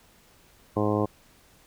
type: harmonic tone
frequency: 104.8 Hz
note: G#2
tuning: 16 cents sharp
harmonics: 1 / 2 / 3 / 4 / 5 / 6 / 7 / 8 / 9 / 10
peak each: -29 / -30 / -28 / -29 / -30 / -35 / -35 / -38 / -39 / -34 dBFS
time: 0.76-1.06 s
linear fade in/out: 10 ms
effects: pink hiss -58 dBFS RMS until 1.66 s